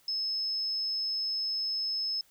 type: tone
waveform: sine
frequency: 5200 Hz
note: E8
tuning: 24 cents flat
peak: -29 dBFS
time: 0.08-2.21 s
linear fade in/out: 2 ms
effects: white hiss -64 dBFS RMS until 2.3 s